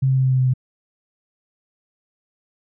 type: tone with pitch steps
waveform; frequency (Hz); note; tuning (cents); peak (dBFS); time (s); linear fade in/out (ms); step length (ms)
sine; 133.1 / 132.26 / 131.42 / 130.59 / 129.76 / 128.94 / 128.12; C3 / C3 / C3 / C3 / C3 / C3 / C3; +30 / +19 / +8 / -3 / -14 / -25 / -36; -14; 0.02-0.538; 10; 74
effects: none